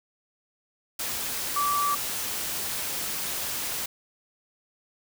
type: tone in noise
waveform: sine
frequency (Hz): 1160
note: D6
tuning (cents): -22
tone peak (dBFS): -23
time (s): 1.56-1.95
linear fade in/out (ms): 5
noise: white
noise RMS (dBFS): -31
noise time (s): 0.99-3.86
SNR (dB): +5
effects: none